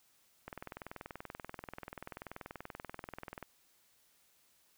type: click train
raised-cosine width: 0.5 ms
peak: -28 dBFS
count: 62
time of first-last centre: 0.48-3.427 s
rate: 20.7 Hz
effects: white hiss -70 dBFS RMS until 4.77 s